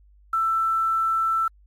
sine tone with quantisation, 1330 Hz, E6, 15 cents sharp, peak -19 dBFS, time 0.33-1.48 s, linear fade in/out 5 ms, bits 8, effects added 50 Hz sine -51 dBFS peak until 1.66 s + MP3 64 kbps

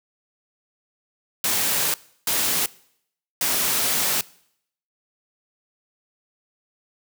white noise bursts at uneven times, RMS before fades -22 dBFS, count 3, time 1.44-1.94 / 2.27-2.66 / 3.41-4.21 s, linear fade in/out 2 ms, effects noise-tail reverb RT60 0.7 s tail -22 dB re dry + high-pass 100 Hz 12 dB/octave

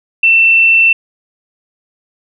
sine tone, 2683 Hz, E7, 30 cents sharp, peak -5 dBFS, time 0.23-0.93 s, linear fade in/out 5 ms, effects none

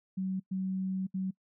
sine tone bursts at uneven times, 188.9 Hz, F#3, 36 cents sharp, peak -30 dBFS, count 3, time 0.17-0.4 / 0.51-1.07 / 1.14-1.31 s, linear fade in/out 10 ms, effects noise-tail reverb RT60 0.1 s tail -24 dB re dry

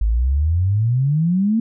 sine exponential sweep, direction up, 50.8 to 232.1 Hz, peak -14 dBFS, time 0.01-1.6 s, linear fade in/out 5 ms, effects none

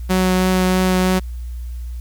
sawtooth tone with vibrato, 185 Hz, F#3, in tune, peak -10 dBFS, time 0.09-1.2 s, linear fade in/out 20 ms, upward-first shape triangle, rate 3.1 Hz, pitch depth 10 cents each way, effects added 60 Hz sine -25 dBFS peak until 2 s + white hiss -52 dBFS RMS until 2 s

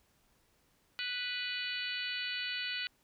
harmonic tone, 493.9 Hz, B4, in tune, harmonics 3 / 4 / 5 / 6 / 7 / 8 / 9, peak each -42 / -43 / -41 / -40 / -49 / -44 / -44 dBFS, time 0.99-2.87 s, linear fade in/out 0 ms, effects pink hiss -71 dBFS RMS until 3.03 s

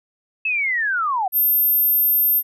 sine linear sweep, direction down, 2637 to 720 Hz, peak -18 dBFS, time 0.45-1.28 s, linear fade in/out 5 ms
sine tone, 13270 Hz, G#9, 3 cents flat, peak -14 dBFS, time 1.32-2.43 s, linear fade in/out 50 ms
effects none

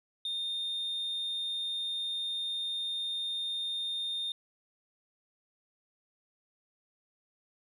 sine tone, 3646 Hz, A#7, 39 cents flat, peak -30 dBFS, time 0.25-4.32 s, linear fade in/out 2 ms, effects tanh soft clip ceiling -30 dBFS

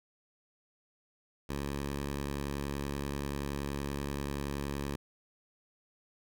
10% pulse tone, 70.5 Hz, C#2, 30 cents sharp, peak -26 dBFS, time 1.49-4.96 s, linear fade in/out 5 ms, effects none

